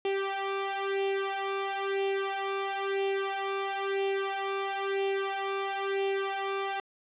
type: tone with flanger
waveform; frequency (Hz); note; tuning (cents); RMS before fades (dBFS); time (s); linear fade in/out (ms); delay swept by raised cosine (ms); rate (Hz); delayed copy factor
sawtooth; 392; G4; 0; -31; 0.05-6.8; 2; 0.34 to 1.74; 1; +0.85
effects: resampled to 8000 Hz + 10-bit